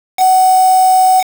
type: tone with quantisation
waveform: sine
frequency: 747 Hz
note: F#5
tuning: 16 cents sharp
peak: -6 dBFS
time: 0.17-1.24 s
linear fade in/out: 50 ms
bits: 3
effects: none